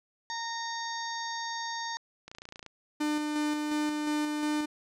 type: harmonic tone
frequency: 923 Hz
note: A#5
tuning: 17 cents flat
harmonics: 1 / 2 / 4 / 5 / 6 / 7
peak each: -36 / -39 / -42 / -43 / -44 / -44 dBFS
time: 0.3-1.97 s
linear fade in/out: 0 ms
type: click train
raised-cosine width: 0.2 ms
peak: -27 dBFS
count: 12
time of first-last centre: 2.28-2.663 s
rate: 28.7 Hz
type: tone with tremolo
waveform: 45% pulse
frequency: 300.2 Hz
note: D4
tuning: 38 cents sharp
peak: -27 dBFS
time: 3-4.66 s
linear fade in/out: 10 ms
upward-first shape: square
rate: 2.8 Hz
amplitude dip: 30%
effects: low-pass 10000 Hz 12 dB/octave